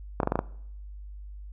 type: clicks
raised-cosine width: 1 ms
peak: -10 dBFS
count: 6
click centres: 0.202 / 0.232 / 0.274 / 0.321 / 0.356 / 0.391 s
effects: noise-tail reverb RT60 0.7 s tail -21 dB re dry + added 50 Hz sine -39 dBFS peak until 1.52 s